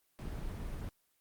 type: noise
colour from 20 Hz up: brown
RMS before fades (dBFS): -40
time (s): 0.19-0.89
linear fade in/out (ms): 0
effects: white hiss -75 dBFS RMS until 1.2 s + Opus 24 kbps